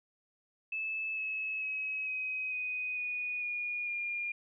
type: tone with pitch steps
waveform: sine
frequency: 2615 / 2585 / 2555 / 2526 / 2497 / 2468 / 2440 / 2412 Hz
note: E7 / E7 / D#7 / D#7 / D#7 / D#7 / D#7 / D7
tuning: -15 / -34 / +45 / +26 / +6 / -15 / -34 / +46 cents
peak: -33 dBFS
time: 0.72-4.32 s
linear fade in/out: 5 ms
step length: 450 ms
effects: none